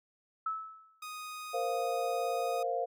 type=tone with exponential decay; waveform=sine; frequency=1304 Hz; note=E6; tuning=19 cents flat; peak=-29 dBFS; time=0.46-1.02 s; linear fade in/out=5 ms; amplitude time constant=120 ms
type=tone; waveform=sawtooth; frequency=1244.5 Hz; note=D#6; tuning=in tune; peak=-37 dBFS; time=1.02-2.63 s; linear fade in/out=5 ms
type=chord; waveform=sine; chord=Bb suspended second; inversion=none; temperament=just; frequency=466.2 / 524.4 / 699.2 Hz; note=Bb4 / C5 / F5; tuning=0 / +4 / +2 cents; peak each=-36 / -35 / -33 dBFS; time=1.53-2.86 s; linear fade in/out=20 ms
effects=none